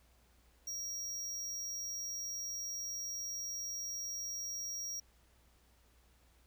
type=tone; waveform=square; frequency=5660 Hz; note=F8; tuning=22 cents sharp; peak=-39 dBFS; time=0.67-5 s; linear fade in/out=5 ms; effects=added 60 Hz sine -67 dBFS peak until 6.46 s + pink hiss -70 dBFS RMS until 6.46 s